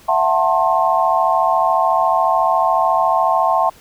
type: chord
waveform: sine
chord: F# half-diminished seventh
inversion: third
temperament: just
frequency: 666 / 740 / 888 / 1065.6 Hz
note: E5 / F#5 / A5 / C6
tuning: +18 / 0 / +16 / +31 cents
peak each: -18 dBFS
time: 0.08-3.7 s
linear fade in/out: 10 ms
effects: pink hiss -46 dBFS RMS until 3.8 s